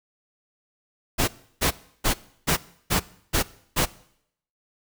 pink noise bursts, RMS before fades -21 dBFS, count 7, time 1.18-3.86 s, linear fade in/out 20 ms, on 100 ms, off 330 ms, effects noise-tail reverb RT60 0.7 s tail -20 dB re dry

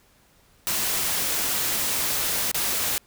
white noise with dropouts, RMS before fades -25 dBFS, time 0.67-2.98 s, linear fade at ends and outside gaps 0 ms, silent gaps 2.515-2.545 s, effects pink hiss -59 dBFS RMS until 3.06 s

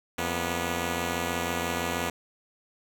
5% pulse tone pair together, 86.07 / 243.1 Hz, F2 / B3, -25 / -27 cents, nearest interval octave + tritone, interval 1798 cents, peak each -19 dBFS, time 0.18-2.1 s, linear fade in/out 5 ms, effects none

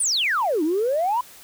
sine exponential two-way sweep, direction down then up, 9956 to 296.3 to 1020 Hz, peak -18 dBFS, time 0-1.21 s, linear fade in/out 5 ms, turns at 0.63 s, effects tanh soft clip ceiling -14 dBFS + white hiss -46 dBFS RMS until 1.43 s

